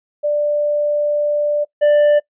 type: tone pair in turn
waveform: sine / triangle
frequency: 590 / 590 Hz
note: D5 / D5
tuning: +8 / +8 cents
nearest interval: unison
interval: 0 cents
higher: neither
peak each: -14 / -7 dBFS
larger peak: second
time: 0.23-1.65 / 1.81-2.2 s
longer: first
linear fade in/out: 20 ms
effects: noise-tail reverb RT60 0.1 s tail -22 dB re dry + resampled to 8000 Hz